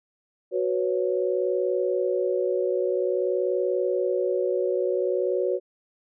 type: chord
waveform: sine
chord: F# suspended fourth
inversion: none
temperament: equal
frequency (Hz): 370 / 493.9 / 554.4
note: F#4 / B4 / C#5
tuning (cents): 0 / 0 / 0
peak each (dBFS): -25 / -27 / -27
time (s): 0.51-5.6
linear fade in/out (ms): 50
effects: none